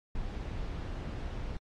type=noise; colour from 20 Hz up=brown; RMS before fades=-37 dBFS; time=0.15-1.57 s; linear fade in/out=2 ms; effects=low-pass 5000 Hz 12 dB/octave + AAC 48 kbps